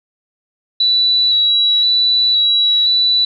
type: tone with vibrato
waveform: sine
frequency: 3930 Hz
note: B7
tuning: 9 cents flat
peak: -10 dBFS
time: 0.8-3.25 s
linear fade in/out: 5 ms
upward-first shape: square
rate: 0.97 Hz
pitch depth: 13 cents each way
effects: none